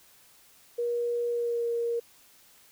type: tone with pitch glide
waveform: sine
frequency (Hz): 476.5 to 469.1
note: A#4 to A#4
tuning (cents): +38 to +11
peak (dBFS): -26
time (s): 0.78-2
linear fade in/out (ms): 10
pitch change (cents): -27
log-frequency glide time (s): 1.28-1.68
effects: white hiss -58 dBFS RMS until 2.71 s